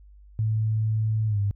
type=tone with pitch glide; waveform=sine; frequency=109.4 to 100.9 Hz; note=A2 to G#2; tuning=-9 to -49 cents; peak=-21 dBFS; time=0.39-1.51 s; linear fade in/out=0 ms; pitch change=-140 cents; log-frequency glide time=1.27-1.39 s; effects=added 50 Hz sine -47 dBFS peak until 1.55 s